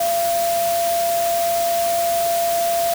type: tone in noise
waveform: sine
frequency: 683 Hz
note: F5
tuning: 39 cents flat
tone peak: -17 dBFS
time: 0-2.94 s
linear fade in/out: 5 ms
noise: white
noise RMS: -27 dBFS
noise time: 0-2.94 s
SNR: +7 dB
effects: none